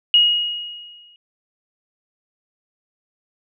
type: tone with exponential decay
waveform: sine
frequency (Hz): 2884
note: F#7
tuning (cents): -45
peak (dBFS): -8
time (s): 0.14-1.16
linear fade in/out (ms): 1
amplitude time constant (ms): 220
effects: none